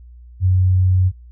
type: tone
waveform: sine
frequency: 92.5 Hz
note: F#2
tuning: in tune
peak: -11 dBFS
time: 0.4-1.12 s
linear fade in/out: 50 ms
effects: added 60 Hz sine -38 dBFS peak until 1.31 s